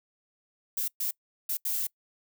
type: noise bursts at uneven times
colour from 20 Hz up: violet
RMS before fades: -30 dBFS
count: 4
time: 0.77-0.88 / 1-1.11 / 1.49-1.57 / 1.65-1.87 s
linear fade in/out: 5 ms
effects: noise-tail reverb RT60 0.1 s tail -24 dB re dry